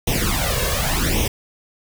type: noise with flanger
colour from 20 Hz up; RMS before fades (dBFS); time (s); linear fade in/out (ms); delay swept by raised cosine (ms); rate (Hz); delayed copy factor
pink; -20; 0.07-1.28; 5; 0.33 to 1.83; 0.88; +0.8
effects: none